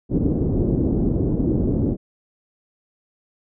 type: low-pass noise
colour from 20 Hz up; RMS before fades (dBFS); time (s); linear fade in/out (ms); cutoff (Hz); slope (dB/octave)
white; -20; 0.09-1.97; 50; 350; 24
effects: none